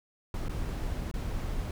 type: noise with dropouts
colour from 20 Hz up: brown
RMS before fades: -33 dBFS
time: 0.34-1.71 s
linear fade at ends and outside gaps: 2 ms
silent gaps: 0.484-0.494 / 1.114-1.139 s
effects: none